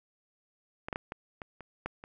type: clicks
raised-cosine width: 0.5 ms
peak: -21 / -18 / -18 / -22 / -25 / -30 / -19 / -30 dBFS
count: 8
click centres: 0.885 / 0.928 / 0.959 / 1.121 / 1.418 / 1.607 / 1.86 / 2.039 s
effects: none